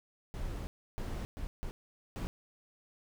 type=noise bursts at uneven times; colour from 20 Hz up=brown; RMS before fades=-38 dBFS; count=5; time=0.34-0.67 / 0.98-1.25 / 1.37-1.47 / 1.63-1.71 / 2.16-2.27 s; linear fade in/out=0 ms; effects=none